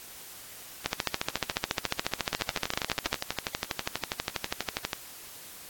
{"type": "two click trains", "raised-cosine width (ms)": 0.2, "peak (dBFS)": [-11, -9], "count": [33, 33], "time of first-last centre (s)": [[2.33, 4.932], [0.86, 3.13]], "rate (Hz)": [12.3, 14.1], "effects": ["white hiss -46 dBFS RMS until 5.69 s", "AAC 64 kbps"]}